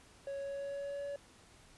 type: tone with pitch glide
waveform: triangle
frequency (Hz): 554.4 to 567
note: C#5 to C#5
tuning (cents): 0 to +39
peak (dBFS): -36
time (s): 0.27-1.16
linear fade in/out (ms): 2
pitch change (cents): +39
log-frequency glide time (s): 0.39-1.04
effects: pink hiss -61 dBFS RMS until 1.77 s + resampled to 24000 Hz